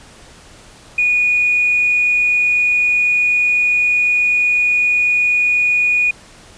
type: tone with tanh clipping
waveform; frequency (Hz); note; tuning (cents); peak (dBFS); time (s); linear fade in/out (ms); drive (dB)
triangle; 2458; D#7; -22; -11; 0.98-6.11; 5; 1
effects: pink hiss -42 dBFS RMS until 6.57 s + resampled to 22050 Hz